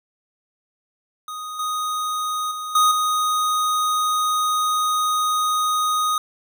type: tone with level steps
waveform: square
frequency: 1244.5 Hz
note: D#6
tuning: in tune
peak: -30 / -23 / -28 / -14 / -19 dBFS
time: 1.28-6.18 s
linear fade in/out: 2 ms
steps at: 1.59 / 2.51 / 2.75 / 2.91 s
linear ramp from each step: 5 ms
effects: none